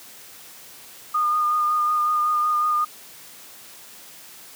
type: tone with vibrato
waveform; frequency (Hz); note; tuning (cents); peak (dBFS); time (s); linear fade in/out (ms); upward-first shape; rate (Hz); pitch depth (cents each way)
sine; 1220; D#6; -34; -18; 1.14-2.85; 10; sine; 5.4; 18
effects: white hiss -44 dBFS RMS until 4.55 s + high-pass 100 Hz 12 dB/octave